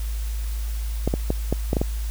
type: clicks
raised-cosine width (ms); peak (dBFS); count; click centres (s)
2; -8; 7; 1.076 / 1.139 / 1.304 / 1.526 / 1.731 / 1.768 / 1.815
effects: added 54 Hz sine -24 dBFS peak until 2.1 s + white hiss -42 dBFS RMS until 2.1 s